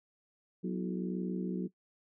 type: harmonic tone with a mistuned harmonic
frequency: 61.4 Hz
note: B1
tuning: 9 cents flat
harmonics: 3 / 4 / 5 / 6 / 7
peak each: -34 / -41 / -41 / -41 / -46 dBFS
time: 0.63-1.68 s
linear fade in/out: 20 ms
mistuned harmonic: 5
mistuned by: +83 cents
effects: noise-tail reverb RT60 0.1 s tail -18 dB re dry